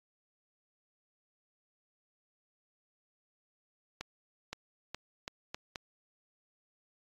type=accelerating click train; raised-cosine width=0.2 ms; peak=-21 dBFS; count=6; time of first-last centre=4.01-5.758 s; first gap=520 ms; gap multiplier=0.8; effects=AAC 32 kbps